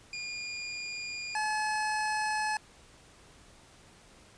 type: tone pair in turn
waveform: 25% pulse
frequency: 2422 / 856.3 Hz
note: D#7 / A5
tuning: -47 / -47 cents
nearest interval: octave + tritone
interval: 1800 cents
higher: first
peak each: -32 / -25 dBFS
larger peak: second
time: 0.13-1.35 / 1.35-2.57 s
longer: neither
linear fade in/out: 2 ms
effects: pink hiss -57 dBFS RMS until 4.37 s + resampled to 22050 Hz